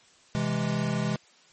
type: chord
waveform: square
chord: C augmented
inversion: none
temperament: equal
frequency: 130.81 / 164.81 / 207.7 Hz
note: C3 / E3 / G#3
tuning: 0 / 0 / 0 cents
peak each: -31 / -31 / -30 dBFS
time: 0.35-1.16 s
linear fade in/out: 0 ms
effects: white hiss -58 dBFS RMS until 1.52 s + MP3 32 kbps